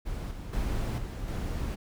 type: noise with level steps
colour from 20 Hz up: brown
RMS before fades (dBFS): -35 / -39 / -30 / -36 / -32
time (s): 0.05-1.76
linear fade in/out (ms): 20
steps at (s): 0.31 / 0.53 / 0.98 / 1.28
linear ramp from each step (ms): 2
effects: none